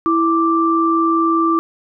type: tone pair together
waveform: sine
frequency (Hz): 329.6 / 1174.6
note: E4 / D6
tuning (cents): 0 / 0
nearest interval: octave + minor seventh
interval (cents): 2200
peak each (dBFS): -15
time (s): 0.06-1.59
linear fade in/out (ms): 0
effects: none